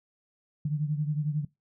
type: beating tone pair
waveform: sine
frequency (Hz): 148.2 / 159.2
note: D3 / D#3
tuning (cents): +16 / +40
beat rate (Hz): 11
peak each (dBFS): -27 / -33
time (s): 0.65-1.45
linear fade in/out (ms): 5
effects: noise-tail reverb RT60 0.2 s tail -22 dB re dry